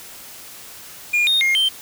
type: tone with pitch steps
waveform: triangle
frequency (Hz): 2422 / 3695 / 2133 / 3127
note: D#7 / A#7 / C7 / G7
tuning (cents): -47 / -16 / +33 / -5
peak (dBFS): -13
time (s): 1.13-1.69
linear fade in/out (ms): 10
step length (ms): 140
effects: white hiss -39 dBFS RMS until 1.81 s